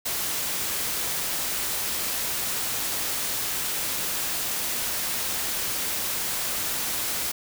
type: noise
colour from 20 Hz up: white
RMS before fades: -28 dBFS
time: 0.05-7.32 s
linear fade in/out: 10 ms
effects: none